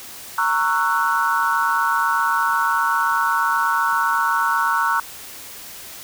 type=chord; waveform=sine; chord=F# dominant seventh; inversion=first; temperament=just; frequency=925 / 1110 / 1332 / 1480 Hz; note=A#5 / C#6 / E6 / F#6; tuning=-14 / +2 / +18 / 0 cents; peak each=-22 dBFS; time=0.38-5 s; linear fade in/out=2 ms; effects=white hiss -37 dBFS RMS until 6.03 s